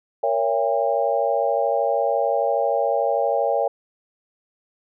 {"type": "chord", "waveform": "sine", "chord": "A# diminished seventh", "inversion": "none", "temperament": "just", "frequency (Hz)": [466.2, 559.4, 671.3, 805.5], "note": ["A#4", "C#5", "E5", "G5"], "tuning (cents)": [0, 16, 31, 47], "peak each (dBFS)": [-25, -22, -24, -24], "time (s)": [0.23, 3.68], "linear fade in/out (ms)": 5, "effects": []}